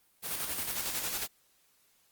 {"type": "noise with tremolo", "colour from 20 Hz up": "white", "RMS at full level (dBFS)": -33, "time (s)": [0.22, 1.28], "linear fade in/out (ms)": 50, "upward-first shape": "square", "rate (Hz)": 11, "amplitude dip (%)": 40, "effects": ["white hiss -68 dBFS RMS until 2.11 s", "Opus 32 kbps"]}